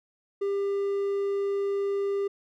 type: tone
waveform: triangle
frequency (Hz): 398.6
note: G4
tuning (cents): +29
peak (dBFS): -23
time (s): 0.41-2.28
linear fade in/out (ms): 10
effects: none